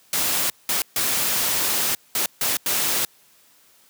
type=noise bursts at uneven times; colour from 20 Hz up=white; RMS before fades=-22 dBFS; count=6; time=0.13-0.5 / 0.69-0.82 / 0.96-1.95 / 2.15-2.26 / 2.41-2.57 / 2.66-3.05 s; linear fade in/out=2 ms; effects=white hiss -56 dBFS RMS until 3.89 s + high-pass 100 Hz 12 dB/octave